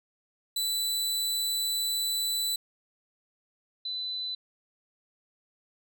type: tone pair in turn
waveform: sawtooth / sine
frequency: 3981 / 4004 Hz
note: B7 / B7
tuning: +13 / +23 cents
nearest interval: unison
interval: 10 cents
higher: second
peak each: -24 / -31 dBFS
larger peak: first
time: 0.56-2.56 / 3.85-4.35 s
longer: first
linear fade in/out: 5 ms
effects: none